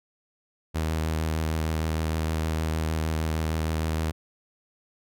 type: tone with vibrato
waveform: sawtooth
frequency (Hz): 79.4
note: D#2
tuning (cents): +36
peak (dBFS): -21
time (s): 0.74-4.12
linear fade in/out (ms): 20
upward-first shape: sine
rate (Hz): 6.5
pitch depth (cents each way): 18
effects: none

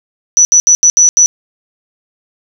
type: tone bursts at uneven times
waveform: sine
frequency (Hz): 5930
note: F#8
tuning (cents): +3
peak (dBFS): -3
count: 6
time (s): 0.37-0.45 / 0.52-0.6 / 0.67-0.75 / 0.83-0.9 / 0.97-1.09 / 1.17-1.26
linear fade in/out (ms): 0
effects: none

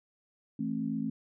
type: chord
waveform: sine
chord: A minor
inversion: second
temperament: equal with one note detuned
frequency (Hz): 164.81 / 220 / 268.2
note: E3 / A3 / C4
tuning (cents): 0 / 0 / +43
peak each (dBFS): -38 / -33 / -34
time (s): 0.59-1.1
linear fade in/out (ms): 5
effects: none

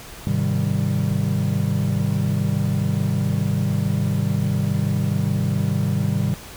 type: chord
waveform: triangle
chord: Ab major seventh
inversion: none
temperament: equal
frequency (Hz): 103.83 / 130.81 / 155.56 / 196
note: Ab2 / C3 / Eb3 / G3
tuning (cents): 0 / 0 / 0 / 0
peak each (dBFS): -22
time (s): 0.27-6.34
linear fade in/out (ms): 0
effects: pink hiss -39 dBFS RMS until 6.56 s

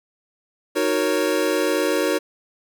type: chord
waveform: square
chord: D# minor seventh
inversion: none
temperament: equal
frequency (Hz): 311.1 / 370 / 466.2 / 554.4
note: D#4 / F#4 / A#4 / C#5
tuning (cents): 0 / 0 / 0 / 0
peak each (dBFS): -25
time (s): 0.75-2.19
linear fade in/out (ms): 20
effects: none

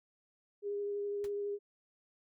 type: tone with vibrato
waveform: sine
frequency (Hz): 407.1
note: G#4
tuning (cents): -35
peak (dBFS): -34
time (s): 0.62-1.59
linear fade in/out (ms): 50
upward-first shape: sine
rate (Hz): 12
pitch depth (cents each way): 11
type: noise with exponential decay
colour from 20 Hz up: pink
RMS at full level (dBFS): -47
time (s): 1.24-1.31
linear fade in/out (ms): 2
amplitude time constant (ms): 15
effects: none

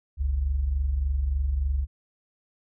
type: tone pair together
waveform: sine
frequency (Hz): 45.58 / 69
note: F#1 / C#2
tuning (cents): -25 / -7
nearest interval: perfect fifth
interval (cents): 718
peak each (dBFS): -30 / -23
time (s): 0.17-1.87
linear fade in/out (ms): 50
effects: none

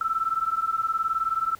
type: beating tone pair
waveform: sine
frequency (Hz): 1316 / 1335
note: E6 / E6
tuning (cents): -3 / +22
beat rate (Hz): 19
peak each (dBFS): -26 / -26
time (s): 0.01-1.55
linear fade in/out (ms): 2
effects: pink hiss -52 dBFS RMS until 1.59 s

